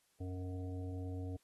harmonic tone with a mistuned harmonic, 92.1 Hz, F#2, 7 cents flat, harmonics 1 / 3 / 5 / 7 / 8, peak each -40 / -46 / -51 / -57 / -59 dBFS, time 0.2-1.37 s, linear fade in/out 10 ms, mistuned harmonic 7, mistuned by -29 cents, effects white hiss -75 dBFS RMS until 1.43 s + AAC 32 kbps

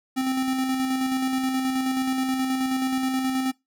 square tone with tremolo, 261.6 Hz, C4, in tune, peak -22 dBFS, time 0.16-3.52 s, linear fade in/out 20 ms, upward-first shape square, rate 9.4 Hz, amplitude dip 30%, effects noise-tail reverb RT60 0.2 s tail -23 dB re dry

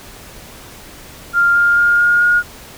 sine tone with pitch steps, 1396.9 / 1405.8 / 1414.8 / 1423.8 / 1432.9 Hz, F6 / F6 / F6 / F6 / F6, 0 / +11 / +22 / +33 / +44 cents, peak -9 dBFS, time 1.33-2.43 s, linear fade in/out 50 ms, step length 220 ms, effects pink hiss -37 dBFS RMS until 2.77 s

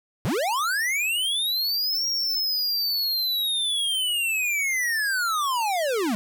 square linear two-way sweep, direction up then down, 89.7 to 5630 to 199.2 Hz, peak -23 dBFS, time 0.25-6.15 s, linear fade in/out 0 ms, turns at 2.07 s, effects none

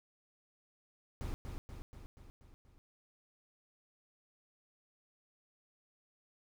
brown noise with echo, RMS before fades -39 dBFS, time 1.21-1.34 s, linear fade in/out 0 ms, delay 240 ms, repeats 6, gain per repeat -4 dB, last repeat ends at 2.78 s, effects none

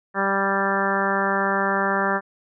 harmonic tone with a mistuned harmonic, 196 Hz, G3, in tune, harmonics 1 / 2 / 3 / 4 / 5 / 6 / 7 / 8 / 9, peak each -28 / -28 / -28 / -28 / -28 / -28 / -28 / -28 / -28 dBFS, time 0.14-2.21 s, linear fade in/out 50 ms, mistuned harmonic 8, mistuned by +15 cents, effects none

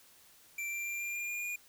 square tone with pitch steps, 2349 / 2363 / 2376 / 2390 / 2404 / 2418 / 2432 Hz, D7 / D7 / D7 / D7 / D7 / D7 / D#7, 0 / +10 / +20 / +30 / +40 / +50 / -40 cents, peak -36 dBFS, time 0.58-1.56 s, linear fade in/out 5 ms, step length 140 ms, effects white hiss -61 dBFS RMS until 1.68 s

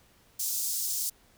pink high-pass noise, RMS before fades -31 dBFS, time 0.39-1.1 s, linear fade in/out 10 ms, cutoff 5500 Hz, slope 24 dB/octave, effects pink hiss -62 dBFS RMS until 1.37 s

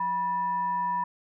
sine tone with frequency modulation, 976 Hz, B5, 21 cents flat, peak -25 dBFS, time 0-1.04 s, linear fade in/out 5 ms, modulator 797 Hz, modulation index 0.29, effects none

